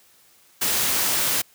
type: noise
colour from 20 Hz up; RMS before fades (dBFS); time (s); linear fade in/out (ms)
white; -22; 0.61-1.42; 10
effects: white hiss -56 dBFS RMS until 1.54 s + high-pass 80 Hz 12 dB/octave